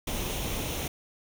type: noise with comb filter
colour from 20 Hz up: pink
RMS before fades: -32 dBFS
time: 0.07-0.88 s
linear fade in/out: 5 ms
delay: 0.32 ms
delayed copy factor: +0.5
effects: none